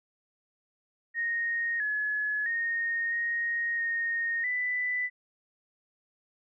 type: tone with pitch steps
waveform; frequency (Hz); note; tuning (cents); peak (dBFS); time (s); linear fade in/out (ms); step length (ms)
sine; 1861 / 1701 / 1852 / 1868 / 1853 / 1989; A#6 / G#6 / A#6 / A#6 / A#6 / B6; -3 / +41 / -12 / +3 / -11 / +12; -27; 1.14-5.1; 50; 660
effects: none